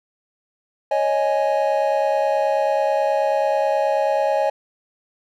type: chord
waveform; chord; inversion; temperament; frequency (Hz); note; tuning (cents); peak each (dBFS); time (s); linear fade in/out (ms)
triangle; C# suspended second; none; just; 554.4 / 623.7 / 831.5; C#5 / D#5 / G#5; 0 / +4 / +2; -19 / -19 / -20; 0.91-4.5; 5
effects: none